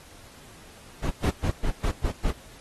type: noise bursts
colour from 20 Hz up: brown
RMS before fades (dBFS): -24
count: 7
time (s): 1.02-2.324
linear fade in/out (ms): 20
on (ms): 92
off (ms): 110
effects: pink hiss -50 dBFS RMS until 2.6 s + AAC 32 kbps